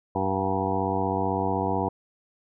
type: harmonic tone with a mistuned harmonic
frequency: 95.9 Hz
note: G2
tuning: 37 cents flat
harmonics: 1 / 2 / 3 / 4 / 5 / 7 / 8 / 9 / 10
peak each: -32 / -32 / -32 / -32 / -32 / -32 / -32 / -32 / -32 dBFS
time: 0.15-1.89 s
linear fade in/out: 5 ms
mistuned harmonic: 7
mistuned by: +35 cents
effects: none